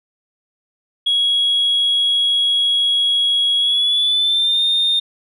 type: tone with pitch glide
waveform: sine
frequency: 3322 to 3644 Hz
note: G#7 to A#7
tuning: 0 to -40 cents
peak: -12 dBFS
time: 1.06-5 s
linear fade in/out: 10 ms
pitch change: +160 cents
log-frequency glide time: 3.58-4.63 s
effects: tanh soft clip ceiling -10 dBFS